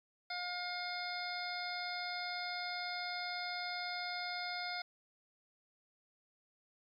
harmonic tone, 714 Hz, F5, 38 cents sharp, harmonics 1 / 2 / 3 / 5 / 6 / 7, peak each -43 / -45 / -44 / -49 / -47 / -46 dBFS, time 0.3-4.82 s, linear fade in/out 5 ms, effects 12-bit

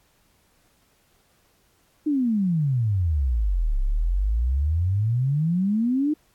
sine exponential two-way sweep, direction down then up, 311.1 to 32.65 to 311.1 Hz, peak -19 dBFS, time 2.06-6.14 s, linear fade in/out 10 ms, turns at 3.8 s, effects pink hiss -63 dBFS RMS until 6.34 s + AAC 64 kbps

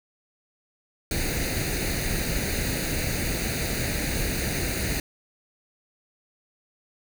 pink noise with comb filter, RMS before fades -27 dBFS, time 1.11-5 s, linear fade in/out 2 ms, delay 0.46 ms, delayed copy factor +0.75, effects none

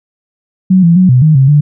sine tone with pitch steps, 186.8 / 168.8 / 184.5 / 126.2 / 155.7 / 134 / 147.3 Hz, F#3 / E3 / F#3 / B2 / D#3 / C3 / D3, +17 / +41 / -5 / +38 / +2 / +42 / +6 cents, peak -3 dBFS, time 0.7-1.61 s, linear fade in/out 10 ms, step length 130 ms, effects none

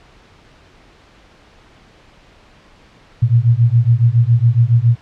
sine beating tone pair, 114.2 / 121.4 Hz, A#2 / B2, -35 / -29 cents, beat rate 7.2 Hz, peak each -12 dBFS, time 3.22-4.96 s, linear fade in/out 10 ms, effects pink hiss -47 dBFS RMS until 5.01 s + low-pass 4000 Hz 12 dB/octave

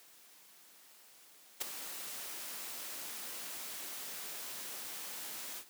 white noise with ADSR envelope, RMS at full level -33 dBFS, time 1.6-5.65 s, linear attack 17 ms, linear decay 10 ms, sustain -11 dB, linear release 73 ms, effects white hiss -60 dBFS RMS until 5.69 s + high-pass 200 Hz 12 dB/octave

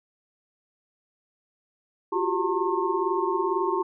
sine tone cluster, 348.6 / 372.8 / 390.7 / 906 / 1075 Hz, F4 / F#4 / G4 / A#5 / C6, -3 / +13 / -6 / -50 / +47 cents, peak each -29 dBFS, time 2.12-3.83 s, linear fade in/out 10 ms, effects none

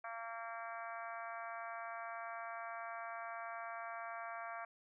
harmonic tone, 229.2 Hz, A#3, 29 cents flat, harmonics 3 / 4 / 5 / 6 / 7 / 8 / 9 / 10, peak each -47 / -53 / -49 / -51 / -52 / -58 / -60 / -56 dBFS, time 0.04-4.65 s, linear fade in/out 5 ms, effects none

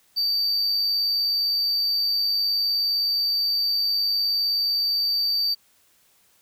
triangle tone with amplitude modulation, 4622 Hz, D8, 28 cents flat, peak -18 dBFS, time 0.16-5.55 s, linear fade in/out 20 ms, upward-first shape sine, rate 99.4 Hz, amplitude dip 25%, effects white hiss -61 dBFS RMS until 6.41 s

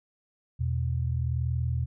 sine tone pair together, 82.41 / 123.47 Hz, E2 / B2, 0 / 0 cents, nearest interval perfect fifth, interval 700 cents, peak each -28 dBFS, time 0.59-1.86 s, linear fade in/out 20 ms, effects none

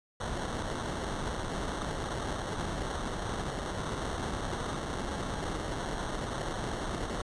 pink noise with sample-and-hold, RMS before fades -35 dBFS, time 0.2-7.22 s, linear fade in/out 5 ms, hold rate 2450 Hz, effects resampled to 22050 Hz

